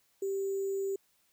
sine tone with sample-and-hold, 390.3 Hz, G4, 8 cents flat, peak -30 dBFS, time 0.22-0.96 s, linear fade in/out 5 ms, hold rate 7350 Hz, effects white hiss -71 dBFS RMS until 1.32 s

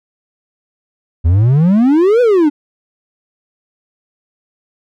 triangle exponential two-way sweep, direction up then down, 77.78 to 506 to 282.5 Hz, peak -5 dBFS, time 1.24-2.5 s, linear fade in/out 20 ms, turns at 2.21 s, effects none

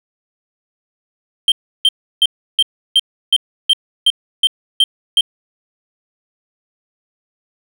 triangle tone bursts, 3146 Hz, G7, 6 cents sharp, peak -6 dBFS, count 11, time 1.48-5.209 s, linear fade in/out 2 ms, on 39 ms, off 330 ms, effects none

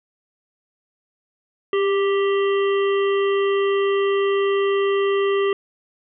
harmonic tone with a mistuned harmonic, 392 Hz, G4, in tune, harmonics 1 / 3 / 5 / 7 / 8, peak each -17 / -27 / -31 / -34 / -35 dBFS, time 1.73-5.53 s, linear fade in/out 2 ms, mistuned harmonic 1, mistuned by +22 cents, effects none

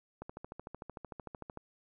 click train, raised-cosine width 1 ms, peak -29 dBFS, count 19, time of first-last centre 0.22-1.573 s, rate 13.3 Hz, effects none

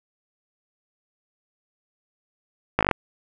slowing click train, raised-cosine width 0.5 ms, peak -3 dBFS, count 7, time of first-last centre 2.79-2.912 s, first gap 18 ms, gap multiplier 1.05, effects none

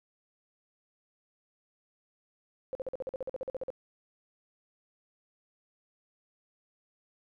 sine tone bursts, 523 Hz, C5, 1 cent flat, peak -32 dBFS, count 15, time 2.73-3.703 s, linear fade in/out 0 ms, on 21 ms, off 47 ms, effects none

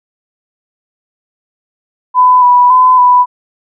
sine tone with pitch steps, 1003 / 983 / 1013 / 990 Hz, B5 / B5 / B5 / B5, +26 / -8 / +44 / +4 cents, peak -3 dBFS, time 2.14-3.26 s, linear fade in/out 50 ms, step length 280 ms, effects none

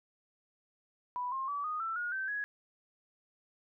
sine tone with pitch steps, 987.8 / 1064.8 / 1147.9 / 1237.4 / 1333.9 / 1437.9 / 1550 / 1670.9 Hz, B5 / C6 / D6 / D#6 / E6 / F#6 / G6 / G#6, 0 / +30 / -40 / -10 / +20 / -50 / -20 / +10 cents, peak -33 dBFS, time 1.16-2.44 s, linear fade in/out 0 ms, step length 160 ms, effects none

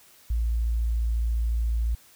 sine tone, 57.1 Hz, A#1, 35 cents flat, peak -22 dBFS, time 0.3-1.95 s, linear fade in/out 5 ms, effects white hiss -55 dBFS RMS until 2.15 s

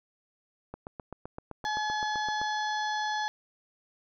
click train, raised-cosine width 1 ms, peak -25 dBFS, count 14, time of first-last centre 0.74-2.415 s, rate 7.76 Hz
harmonic tone, 851 Hz, G#5, 42 cents sharp, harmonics 1 / 2 / 4 / 5 / 6 / 7, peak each -30 / -34 / -40 / -43 / -49 / -47 dBFS, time 1.65-3.28 s, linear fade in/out 0 ms
effects none

